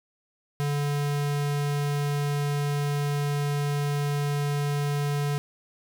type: tone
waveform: square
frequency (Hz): 144.5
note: D3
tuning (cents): -28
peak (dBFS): -25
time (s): 0.6-5.38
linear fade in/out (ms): 0
effects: none